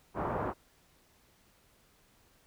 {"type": "low-pass noise", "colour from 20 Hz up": "white", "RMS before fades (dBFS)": -34, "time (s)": [0.14, 0.54], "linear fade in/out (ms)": 50, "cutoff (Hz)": 1100, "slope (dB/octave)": 24, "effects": ["pink hiss -66 dBFS RMS until 2.46 s"]}